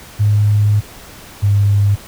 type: tone pair in turn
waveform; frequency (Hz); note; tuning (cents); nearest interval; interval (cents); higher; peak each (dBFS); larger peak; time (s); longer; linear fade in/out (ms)
sine; 104.2 / 101.23; G#2 / G#2; +6 / -44; minor second; 50; first; -9; neither; 0.19-0.81 / 1.42-1.96; first; 20
effects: pink hiss -37 dBFS RMS until 2.07 s